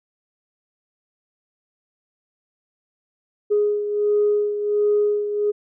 sine beating tone pair, 415.3 / 416.7 Hz, G#4 / G#4, 0 / +6 cents, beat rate 1.4 Hz, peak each -17 / -24 dBFS, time 3.5-5.52 s, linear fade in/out 20 ms, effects tanh soft clip ceiling -10 dBFS

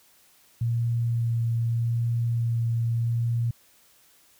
sine tone with vibrato, 116.7 Hz, A#2, 2 cents sharp, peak -22 dBFS, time 0.61-3.51 s, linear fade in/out 5 ms, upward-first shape sine, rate 0.82 Hz, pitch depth 12 cents each way, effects white hiss -59 dBFS RMS until 4.39 s

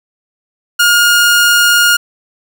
sawtooth tone, 1423 Hz, F6, 32 cents sharp, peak -3 dBFS, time 0.79-1.97 s, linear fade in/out 10 ms, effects none

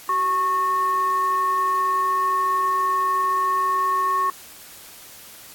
sine tone with frequency modulation, 1100 Hz, C#6, 14 cents flat, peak -18 dBFS, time 0.09-4.3 s, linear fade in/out 2 ms, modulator 718 Hz, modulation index 0.33, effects white hiss -43 dBFS RMS until 5.54 s + AAC 64 kbps

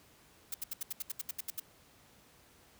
blue noise bursts, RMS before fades -37 dBFS, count 12, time 0.52-1.599 s, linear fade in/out 5 ms, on 23 ms, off 73 ms, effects pink hiss -62 dBFS RMS until 2.79 s + high-pass 60 Hz 12 dB/octave

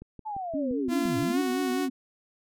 click train, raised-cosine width 3 ms, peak -30 dBFS, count 8, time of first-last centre 0.02-1.229 s, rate 5.79 Hz
sine linear two-way sweep, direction down then up, 884 to 103.83 to 321.9 Hz, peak -31 dBFS, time 0.25-1.43 s, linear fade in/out 20 ms, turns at 1.18 s
sine tone with vibrato, 266.9 Hz, C4, 35 cents sharp, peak -27 dBFS, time 0.54-1.9 s, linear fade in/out 10 ms, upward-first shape triangle, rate 4.9 Hz, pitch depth 150 cents each way
sawtooth tone with pitch glide, 342.6 to 369.3 Hz, F4 to F#4, -33 to -3 cents, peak -25 dBFS, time 0.88-1.89 s, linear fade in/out 50 ms, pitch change +130 cents, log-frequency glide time 1.31-1.39 s
effects none

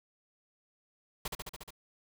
pink noise with echo, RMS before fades -36 dBFS, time 1.25-1.28 s, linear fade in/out 5 ms, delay 71 ms, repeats 6, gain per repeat -2 dB, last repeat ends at 1.706 s, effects none

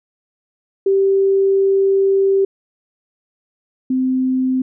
sine tone pair in turn, 390 / 258.6 Hz, G4 / C4, -9 / -20 cents, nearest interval perfect fifth, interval 711 cents, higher first, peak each -11 / -14 dBFS, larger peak first, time 0.86-2.45 / 3.9-4.62 s, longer first, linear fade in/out 5 ms, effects none

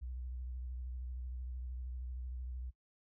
sine tone with vibrato, 62.4 Hz, B1, 19 cents sharp, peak -40 dBFS, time 0.01-2.71 s, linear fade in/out 20 ms, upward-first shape sine, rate 13 Hz, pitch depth 57 cents each way, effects noise-tail reverb RT60 0.1 s tail -20 dB re dry

